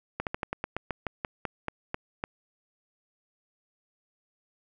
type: slowing click train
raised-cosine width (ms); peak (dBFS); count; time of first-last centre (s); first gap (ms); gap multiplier
0.5; -15; 14; 0.2-2.239; 68; 1.13
effects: none